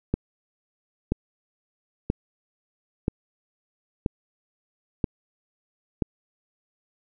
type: click train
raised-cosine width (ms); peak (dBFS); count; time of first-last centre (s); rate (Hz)
3; -9; 7; 0.14-6.022; 1.02
effects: none